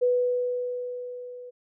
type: tone with level ramp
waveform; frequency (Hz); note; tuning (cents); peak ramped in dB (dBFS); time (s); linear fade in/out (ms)
sine; 493.9; B4; 0; -18 to -39; 0.01-1.51; 20
effects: none